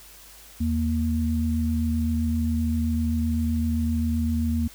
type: tone pair together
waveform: sine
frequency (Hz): 80.3 / 233.2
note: E2 / A#3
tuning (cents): -45 / +1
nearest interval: octave + tritone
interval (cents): 1846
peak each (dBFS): -24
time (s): 0.6-4.68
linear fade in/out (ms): 10
effects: added 50 Hz sine -53 dBFS peak until 4.74 s + white hiss -48 dBFS RMS until 4.74 s